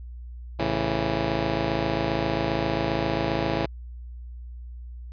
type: chord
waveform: 10% pulse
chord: A major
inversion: none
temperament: just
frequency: 110 / 137.5 / 165 Hz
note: A2 / C#3 / E3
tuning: 0 / -14 / +2 cents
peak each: -21 dBFS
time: 0.59-3.66 s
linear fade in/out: 5 ms
effects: added 60 Hz sine -36 dBFS peak until 5.12 s + resampled to 11025 Hz